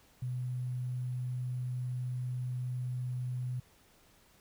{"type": "tone with sample-and-hold", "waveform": "sine", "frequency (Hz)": 125.3, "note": "B2", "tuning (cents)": 25, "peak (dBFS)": -33, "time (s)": [0.22, 3.6], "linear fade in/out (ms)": 5, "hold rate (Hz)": 11025, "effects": ["pink hiss -64 dBFS RMS until 4.4 s"]}